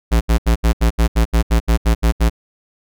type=tone bursts; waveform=square; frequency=56.9 Hz; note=A#1; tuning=41 cents flat; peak=-11 dBFS; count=13; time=0.11-2.298 s; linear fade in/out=20 ms; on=100 ms; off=74 ms; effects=none